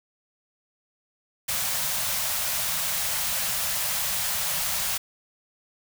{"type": "band-stop noise", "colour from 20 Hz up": "white", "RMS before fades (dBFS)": -27, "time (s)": [1.48, 4.98], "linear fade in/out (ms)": 10, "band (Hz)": [200, 530], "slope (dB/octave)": 48, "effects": []}